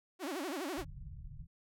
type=tone with vibrato; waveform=sawtooth; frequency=322.9 Hz; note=E4; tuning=36 cents flat; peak=-33 dBFS; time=0.19-0.85 s; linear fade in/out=50 ms; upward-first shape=sine; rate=12 Hz; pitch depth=300 cents each way
type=low-pass noise; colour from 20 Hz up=pink; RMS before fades=-47 dBFS; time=0.77-1.47 s; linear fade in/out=20 ms; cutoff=160 Hz; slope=48 dB/octave
effects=none